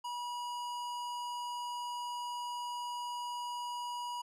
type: tone with hard clipping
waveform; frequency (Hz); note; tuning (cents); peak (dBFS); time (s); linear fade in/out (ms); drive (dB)
sine; 968; B5; -35; -39; 0.04-4.22; 10; 16
effects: none